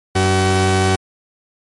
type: tone pair together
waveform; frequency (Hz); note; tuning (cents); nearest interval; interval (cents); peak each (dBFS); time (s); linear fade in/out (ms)
sawtooth; 94.7 / 378.8; F#2 / F#4; +41 / +41; 2 octaves; 2400; -11; 0.15-0.96; 10
effects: MP3 48 kbps